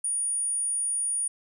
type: tone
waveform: sine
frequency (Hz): 9520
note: D9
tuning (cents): +22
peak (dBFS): -25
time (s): 0.04-1.28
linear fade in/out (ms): 5
effects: none